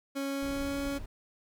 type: tone with pitch glide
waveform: 30% pulse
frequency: 275.9 to 279.6 Hz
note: C#4 to C#4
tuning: -8 to +15 cents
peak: -29 dBFS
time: 0.15-0.99 s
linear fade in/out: 20 ms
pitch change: +23 cents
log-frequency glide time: 0.3-0.78 s
type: noise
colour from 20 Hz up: brown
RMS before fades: -42 dBFS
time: 0.42-1.06 s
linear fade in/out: 5 ms
effects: none